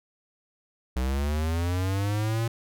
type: linear sweep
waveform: square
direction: up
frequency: 61.74 to 116.54 Hz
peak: -25 dBFS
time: 0.96-2.48 s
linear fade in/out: 5 ms
effects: none